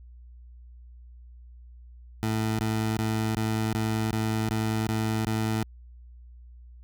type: tone bursts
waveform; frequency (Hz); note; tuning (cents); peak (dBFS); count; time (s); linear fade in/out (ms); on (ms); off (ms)
20% pulse; 110; A2; 0; -20; 9; 2.23-5.63; 0; 360; 20
effects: added 60 Hz sine -45 dBFS peak until 6.83 s